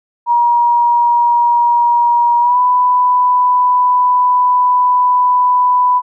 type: tone with pitch glide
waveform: sine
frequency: 952 to 993.6 Hz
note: A#5 to B5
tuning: +36 to +10 cents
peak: -8 dBFS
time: 0.26-6.02 s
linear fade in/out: 50 ms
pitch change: +74 cents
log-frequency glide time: 2.4-2.58 s
effects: none